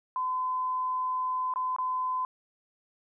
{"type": "tone with dropouts", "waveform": "sine", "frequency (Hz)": 1019, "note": "C6", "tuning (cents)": -46, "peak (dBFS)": -27, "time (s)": [0.16, 2.25], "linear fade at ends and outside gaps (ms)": 1, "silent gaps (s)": [[1.538, 1.559], [1.763, 1.785]], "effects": []}